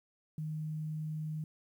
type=tone; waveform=sine; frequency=155.1 Hz; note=D#3; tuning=5 cents flat; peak=-35 dBFS; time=0.38-1.44 s; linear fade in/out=2 ms; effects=11-bit